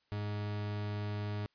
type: tone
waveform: 40% pulse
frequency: 103.83 Hz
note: G#2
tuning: in tune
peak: -34 dBFS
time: 0.12-1.46 s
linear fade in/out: 0 ms
effects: white hiss -75 dBFS RMS until 1.54 s + resampled to 11025 Hz